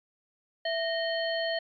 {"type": "harmonic tone with a mistuned harmonic", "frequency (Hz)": 618, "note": "D#5", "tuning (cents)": -12, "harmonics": [1, 3, 5, 7], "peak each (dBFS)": [-29, -34, -36, -37], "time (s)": [0.65, 1.59], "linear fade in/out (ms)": 5, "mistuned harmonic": 1, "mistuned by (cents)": 120, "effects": ["MP3 96 kbps"]}